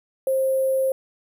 sine tone with sample-and-hold, 530 Hz, C5, 22 cents sharp, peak -18 dBFS, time 0.27-0.92 s, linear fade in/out 2 ms, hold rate 11025 Hz, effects none

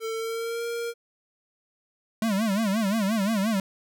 square tone with pitch glide, 448 to 467.6 Hz, A4 to A#4, +31 to +5 cents, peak -29 dBFS, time 0-0.94 s, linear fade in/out 50 ms, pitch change +74 cents, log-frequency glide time 0.13-0.65 s
square tone with vibrato, 209.1 Hz, G#3, 12 cents sharp, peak -23 dBFS, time 2.22-3.6 s, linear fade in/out 2 ms, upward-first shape sine, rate 5.7 Hz, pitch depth 160 cents each way
effects none

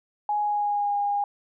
sine tone with pitch glide, 834 to 814 Hz, G#5 to G#5, +7 to -35 cents, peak -22 dBFS, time 0.29-1.24 s, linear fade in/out 2 ms, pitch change -42 cents, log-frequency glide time 0.4-0.96 s, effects none

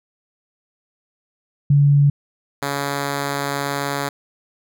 sine / 5% pulse tone pair in turn, 142.9 / 141.1 Hz, D3 / C#3, -47 / +31 cents, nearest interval unison, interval 22 cents, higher first, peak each -10 dBFS, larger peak neither, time 1.7-2.1 / 2.62-4.09 s, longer second, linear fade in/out 5 ms, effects none

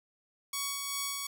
5% pulse tone with tremolo, 1120 Hz, C#6, 18 cents sharp, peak -20 dBFS, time 0.53-1.27 s, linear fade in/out 5 ms, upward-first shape sine, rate 2.6 Hz, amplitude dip 30%, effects none

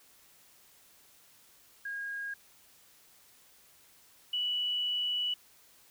sine tone pair in turn, 1631 / 2952 Hz, G#6 / F#7, -32 / -5 cents, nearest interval minor seventh, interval 1027 cents, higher second, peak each -35 / -29 dBFS, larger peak second, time 1.85-2.34 / 4.33-5.34 s, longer second, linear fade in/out 5 ms, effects white hiss -61 dBFS RMS until 5.9 s

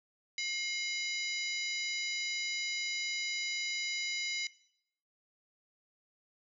harmonic tone with a mistuned harmonic, 987.8 Hz, B5, in tune, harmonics 2 / 3 / 4 / 5 / 6 / 7, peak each -36 / -44 / -40 / -41 / -44 / -44 dBFS, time 0.38-4.47 s, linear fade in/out 2 ms, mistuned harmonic 2, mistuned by +130 cents, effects noise-tail reverb RT60 0.7 s tail -19 dB re dry

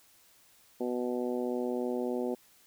harmonic tone, 123.47 Hz, B2, in tune, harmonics 2 / 3 / 4 / 5 / 6 / 7, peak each -34 / -34 / -36 / -41 / -45 / -47 dBFS, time 0.8-2.35 s, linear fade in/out 10 ms, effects white hiss -62 dBFS RMS until 2.66 s

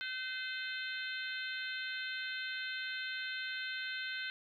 harmonic tone with a mistuned harmonic, 516 Hz, C5, 24 cents flat, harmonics 3 / 4 / 5 / 6 / 7 / 8, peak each -40 / -46 / -47 / -47 / -47 / -48 dBFS, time 0.01-4.3 s, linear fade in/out 0 ms, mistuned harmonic 3, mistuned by -17 cents, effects 12-bit

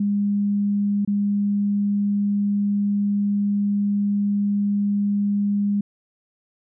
sine tone with dropouts, 203.2 Hz, G#3, 38 cents flat, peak -18 dBFS, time 0-5.81 s, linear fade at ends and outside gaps 5 ms, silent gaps 1.05-1.075 s, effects none

